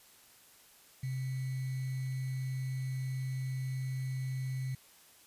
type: tone with sample-and-hold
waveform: sine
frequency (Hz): 130.81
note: C3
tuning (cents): 0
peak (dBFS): -33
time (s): 1.03-4.75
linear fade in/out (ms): 5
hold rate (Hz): 2100
effects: white hiss -60 dBFS RMS until 5.26 s + resampled to 32000 Hz